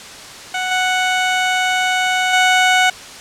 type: tone with level steps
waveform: 15% pulse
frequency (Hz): 740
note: F#5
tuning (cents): 0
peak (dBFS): -12 / -8 / -4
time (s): 0.54-2.9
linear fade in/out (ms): 5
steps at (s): 0.71 / 2.33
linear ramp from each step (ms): 5
effects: white hiss -34 dBFS RMS until 3.2 s + low-pass 7000 Hz 12 dB/octave